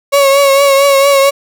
35% pulse tone with vibrato, 554.4 Hz, C#5, in tune, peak -4 dBFS, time 0.12-1.31 s, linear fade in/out 20 ms, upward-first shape triangle, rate 4.4 Hz, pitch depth 42 cents each way, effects none

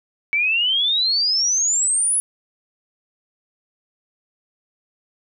sine exponential sweep, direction up, 2266 to 10480 Hz, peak -16 dBFS, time 0.33-2.2 s, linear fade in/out 0 ms, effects none

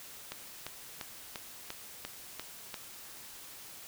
click train, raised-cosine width 0.2 ms, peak -21 dBFS, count 8, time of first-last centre 0.32-2.742 s, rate 2.89 Hz, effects white hiss -49 dBFS RMS until 3.87 s

